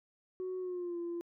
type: tone with pitch glide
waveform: sine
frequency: 370 to 343.2 Hz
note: F#4 to F4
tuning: 0 to -30 cents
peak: -34 dBFS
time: 0.4-1.21 s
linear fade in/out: 0 ms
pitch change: -130 cents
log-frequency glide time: 0.59-0.98 s
effects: tanh soft clip ceiling -33 dBFS